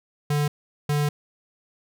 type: tone bursts at uneven times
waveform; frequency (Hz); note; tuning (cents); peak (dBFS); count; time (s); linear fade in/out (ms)
square; 146.83; D3; 0; -21; 2; 0.3-0.48 / 0.89-1.09; 5
effects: none